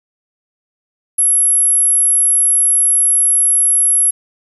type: tone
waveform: sine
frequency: 11175 Hz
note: F9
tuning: in tune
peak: -8 dBFS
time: 1.18-4.11 s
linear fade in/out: 10 ms
effects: tanh soft clip ceiling -5 dBFS + 7-bit